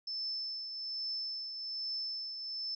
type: tone with tremolo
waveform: sine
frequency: 5274 Hz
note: E8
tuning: in tune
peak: -34 dBFS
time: 0.07-2.75 s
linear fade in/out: 5 ms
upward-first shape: triangle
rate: 1.2 Hz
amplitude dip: 50%
effects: none